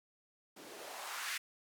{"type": "noise with band-pass filter sweep", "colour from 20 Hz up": "blue", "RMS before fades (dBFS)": -44, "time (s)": [0.56, 1.38], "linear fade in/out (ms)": 10, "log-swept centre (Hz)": [260, 2000], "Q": 1.8, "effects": []}